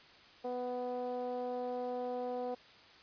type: tone with low-pass filter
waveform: 10% pulse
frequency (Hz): 248.2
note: B3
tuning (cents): +9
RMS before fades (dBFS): -38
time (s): 0.44-2.55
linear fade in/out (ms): 10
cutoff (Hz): 610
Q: 6.9
effects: white hiss -58 dBFS RMS until 3.02 s + resampled to 11025 Hz